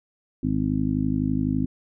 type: harmonic tone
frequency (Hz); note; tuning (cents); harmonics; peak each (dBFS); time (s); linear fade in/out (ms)
51.91; G#1; 0; 1 / 2 / 3 / 4 / 5 / 6; -32 / -30 / -28 / -30 / -24 / -32; 0.43-1.66; 5
effects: none